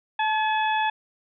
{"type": "harmonic tone with a mistuned harmonic", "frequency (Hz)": 853, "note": "G#5", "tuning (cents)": 46, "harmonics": [1, 2, 3, 4], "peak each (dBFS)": [-22, -28, -32, -34], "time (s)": [0.19, 0.9], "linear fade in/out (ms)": 5, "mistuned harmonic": 1, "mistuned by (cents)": 34, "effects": []}